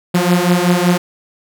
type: beating tone pair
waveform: sawtooth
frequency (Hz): 174.61 / 179.91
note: F3 / F#3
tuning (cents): 0 / -48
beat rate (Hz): 5.3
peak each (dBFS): -10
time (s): 0.14-0.98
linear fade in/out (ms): 10
effects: none